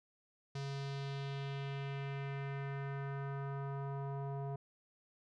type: tone with low-pass filter sweep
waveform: square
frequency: 138.59 Hz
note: C#3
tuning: in tune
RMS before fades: -41 dBFS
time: 0.55-4.56 s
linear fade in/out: 5 ms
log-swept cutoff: 5200 to 800 Hz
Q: 1.9
effects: none